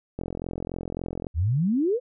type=click train; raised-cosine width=2 ms; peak=-18 dBFS; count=48; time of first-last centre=0.19-1.268 s; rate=43.6 Hz
type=exponential sweep; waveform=sine; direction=up; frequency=72.5 to 523.3 Hz; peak=-20 dBFS; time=1.34-2 s; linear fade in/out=50 ms
effects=none